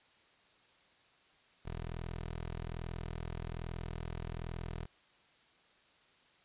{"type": "tone", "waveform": "15% pulse", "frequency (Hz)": 41.2, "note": "E1", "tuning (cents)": 0, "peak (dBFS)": -33, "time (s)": [1.65, 4.86], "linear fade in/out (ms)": 10, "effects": ["white hiss -66 dBFS RMS until 6.44 s", "resampled to 8000 Hz"]}